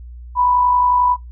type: tone with amplitude modulation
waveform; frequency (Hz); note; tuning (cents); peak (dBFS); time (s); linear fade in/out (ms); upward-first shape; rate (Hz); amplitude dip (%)
sine; 987.8; B5; 0; -10; 0.35-1.17; 50; sine; 51.2; 40
effects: noise-tail reverb RT60 0.2 s tail -21 dB re dry + added 60 Hz sine -32 dBFS peak until 1.31 s